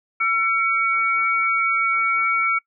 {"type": "tone pair together", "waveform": "sine", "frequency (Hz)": [1348, 2247], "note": ["E6", "C#7"], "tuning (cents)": [38, 23], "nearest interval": "major sixth", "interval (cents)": 885, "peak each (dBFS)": -20, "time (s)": [0.2, 2.59], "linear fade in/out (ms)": 10, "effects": ["noise-tail reverb RT60 0.1 s tail -23 dB re dry"]}